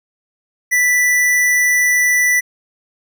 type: tone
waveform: square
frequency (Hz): 1975.5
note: B6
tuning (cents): 0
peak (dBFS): -12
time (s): 0.71-2.41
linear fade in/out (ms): 20
effects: none